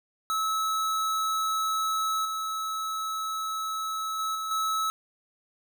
square tone with level steps, 1298 Hz, E6, 27 cents flat, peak -26 / -30 / -28 / -31 / -26 dBFS, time 0.3-4.9 s, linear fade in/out 0 ms, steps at 2.25 / 4.19 / 4.35 / 4.51 s, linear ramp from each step 2 ms, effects none

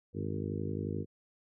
harmonic tone with a mistuned harmonic, 51.4 Hz, G#1, 17 cents flat, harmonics 2 / 3 / 4 / 5 / 6 / 7 / 8 / 9, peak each -38 / -40 / -41 / -42 / -43 / -43 / -44 / -45 dBFS, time 0.13-1.06 s, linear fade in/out 50 ms, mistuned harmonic 2, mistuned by -110 cents, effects none

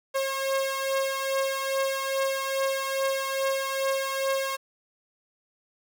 sawtooth beating tone pair, 539 / 541.4 Hz, C#5 / C#5, -49 / -41 cents, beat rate 2.4 Hz, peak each -23 / -27 dBFS, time 0.14-4.57 s, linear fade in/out 20 ms, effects none

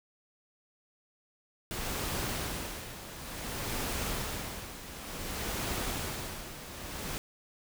pink noise with tremolo, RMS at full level -34 dBFS, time 1.71-7.18 s, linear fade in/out 0 ms, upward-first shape sine, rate 0.56 Hz, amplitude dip 70%, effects none

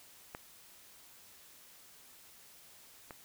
clicks, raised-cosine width 0.5 ms, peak -26 / -30 dBFS, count 2, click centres 0.349 / 3.108 s, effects white hiss -58 dBFS RMS until 3.24 s

